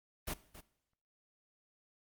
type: noise with echo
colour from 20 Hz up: pink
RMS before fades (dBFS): -38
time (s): 0.27-0.34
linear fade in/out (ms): 10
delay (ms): 270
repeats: 1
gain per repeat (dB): -14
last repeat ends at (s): 0.61
effects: noise-tail reverb RT60 0.8 s tail -18 dB re dry + Opus 32 kbps